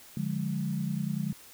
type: chord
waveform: sine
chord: D diminished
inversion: none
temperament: equal with one note detuned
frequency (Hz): 146.83 / 177.77 / 207.7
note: D3 / F3 / Ab3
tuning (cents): 0 / +31 / 0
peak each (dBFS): -33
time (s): 0.17-1.33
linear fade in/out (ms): 2
effects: white hiss -52 dBFS RMS until 1.53 s